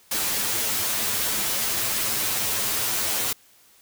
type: noise with comb filter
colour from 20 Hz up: white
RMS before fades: -25 dBFS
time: 0.11-3.33 s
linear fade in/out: 5 ms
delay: 9.2 ms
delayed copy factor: +0.95
effects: white hiss -56 dBFS RMS until 3.81 s

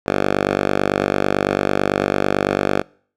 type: tone with band-pass filter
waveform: 5% pulse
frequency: 49 Hz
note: G1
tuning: in tune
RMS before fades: -19 dBFS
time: 0.06-2.82 s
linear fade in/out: 10 ms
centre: 830 Hz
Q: 0.55
effects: noise-tail reverb RT60 0.5 s tail -24 dB re dry

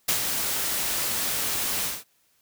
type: noise with ADSR envelope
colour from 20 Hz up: white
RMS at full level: -22 dBFS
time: 0.08-2.04 s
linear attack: 10 ms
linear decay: 89 ms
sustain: -5 dB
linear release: 200 ms
effects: white hiss -66 dBFS RMS until 2.41 s

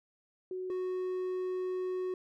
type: tone pair in turn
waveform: sine / triangle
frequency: 370 / 368.5 Hz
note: F#4 / F#4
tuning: 0 / -7 cents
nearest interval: unison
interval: 7 cents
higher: first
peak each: -35 / -30 dBFS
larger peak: second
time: 0.51-0.7 / 0.7-2.14 s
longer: second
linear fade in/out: 2 ms
effects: none

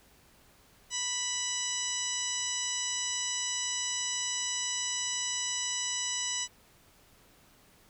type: harmonic tone with a mistuned harmonic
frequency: 986 Hz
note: B5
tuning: 3 cents flat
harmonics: 1 / 2 / 3 / 4 / 5 / 6 / 7 / 8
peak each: -45 / -41 / -37 / -41 / -42 / -36 / -44 / -36 dBFS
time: 0.9-6.48 s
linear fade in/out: 50 ms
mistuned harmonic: 5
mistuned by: +53 cents
effects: pink hiss -61 dBFS RMS until 7.89 s

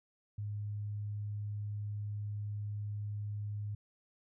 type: tone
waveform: sine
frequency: 103.83 Hz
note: G#2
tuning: in tune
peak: -36 dBFS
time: 0.38-3.75 s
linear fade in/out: 5 ms
effects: none

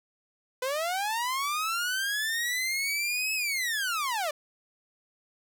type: linear two-way sweep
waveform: sawtooth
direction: up then down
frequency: 494.8 to 2600 to 570 Hz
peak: -24 dBFS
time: 0.62-4.31 s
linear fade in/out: 5 ms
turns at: 3.34 s
effects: none

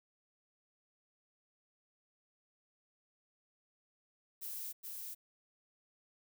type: noise with echo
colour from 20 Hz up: violet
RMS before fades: -43 dBFS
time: 4.41-4.73 s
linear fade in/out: 20 ms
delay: 420 ms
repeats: 1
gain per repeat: -2 dB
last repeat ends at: 5.15 s
effects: none

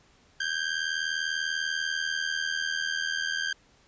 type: ring-modulated tone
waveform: sawtooth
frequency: 1586 Hz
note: G6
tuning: 20 cents sharp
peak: -21 dBFS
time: 0.4-3.53 s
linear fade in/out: 5 ms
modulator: 40.1 Hz
effects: pink hiss -61 dBFS RMS until 3.87 s + resampled to 16000 Hz

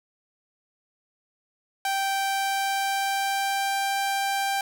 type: tone with pitch glide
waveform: sawtooth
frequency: 782 to 787.9 Hz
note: G5 to G5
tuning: -4 to +9 cents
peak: -20 dBFS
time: 1.85-4.61 s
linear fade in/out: 2 ms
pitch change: +13 cents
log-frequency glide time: 2.18-3.87 s
effects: none

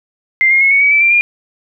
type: tone with pitch steps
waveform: sine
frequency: 2093 / 2136 / 2179 / 2224 / 2269 / 2316 / 2363 / 2411 Hz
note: C7 / C7 / C#7 / C#7 / C#7 / D7 / D7 / D7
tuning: 0 / +35 / -30 / +5 / +40 / -25 / +10 / +45 cents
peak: -7 dBFS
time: 0.41-1.21 s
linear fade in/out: 0 ms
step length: 100 ms
effects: none

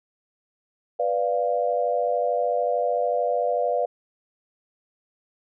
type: chord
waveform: sine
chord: B diminished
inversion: none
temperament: equal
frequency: 493.9 / 587.3 / 698.5 Hz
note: B4 / D5 / F5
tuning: 0 / 0 / 0 cents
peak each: -25 dBFS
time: 0.99-3.86 s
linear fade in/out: 10 ms
effects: none

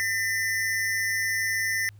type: tone pair together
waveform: square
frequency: 1808.1 / 2007 Hz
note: A6 / B6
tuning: +47 / +27 cents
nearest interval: major second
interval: 180 cents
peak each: -28 dBFS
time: 0-1.89 s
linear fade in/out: 0 ms
effects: added 103 Hz sine -46 dBFS peak until 1.99 s + pink hiss -66 dBFS RMS until 1.99 s

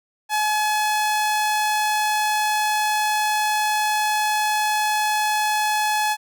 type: tone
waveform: sawtooth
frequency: 850 Hz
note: G#5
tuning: 40 cents sharp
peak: -15 dBFS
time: 0.29-6.17 s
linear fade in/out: 50 ms
effects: none

